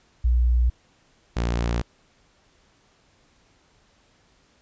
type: tone pair in turn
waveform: sine / sawtooth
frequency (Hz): 60.2 / 58.49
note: B1 / A#1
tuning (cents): -44 / +7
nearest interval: unison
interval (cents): 49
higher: first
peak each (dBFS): -16 / -18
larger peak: first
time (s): 0.24-0.7 / 1.36-1.82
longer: neither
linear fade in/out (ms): 10
effects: pink hiss -61 dBFS RMS until 4.61 s + resampled to 16000 Hz